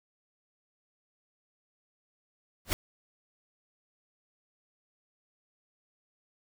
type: noise with exponential growth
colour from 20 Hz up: pink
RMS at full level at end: -23 dBFS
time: 2.65-2.73 s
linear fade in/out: 0 ms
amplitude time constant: 16 ms
effects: none